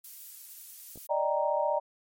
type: noise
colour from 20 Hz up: violet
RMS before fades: -44 dBFS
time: 0.04-1.07 s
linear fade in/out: 5 ms
type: clicks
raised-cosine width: 2 ms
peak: -35 dBFS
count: 2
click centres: 0.958 / 0.975 s
type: chord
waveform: sine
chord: Eb major seventh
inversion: third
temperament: equal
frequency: 587.3 / 622.3 / 784 / 932.3 Hz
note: D5 / Eb5 / G5 / Bb5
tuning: 0 / 0 / 0 / 0 cents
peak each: -29 / -31 / -34 / -30 dBFS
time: 1.09-1.8 s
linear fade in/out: 20 ms
effects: MP3 64 kbps